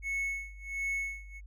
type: tone with tremolo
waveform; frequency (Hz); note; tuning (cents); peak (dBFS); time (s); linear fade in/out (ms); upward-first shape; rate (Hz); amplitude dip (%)
triangle; 2201; C#7; -13; -28; 0.02-1.41; 50; sine; 1.4; 95
effects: added 50 Hz sine -45 dBFS peak until 1.46 s